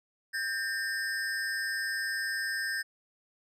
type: ring-modulated tone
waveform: square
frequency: 1700 Hz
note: G#6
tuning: 40 cents sharp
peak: -28 dBFS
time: 0.33-2.83 s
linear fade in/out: 20 ms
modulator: 110 Hz
effects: low-pass 12000 Hz 12 dB/octave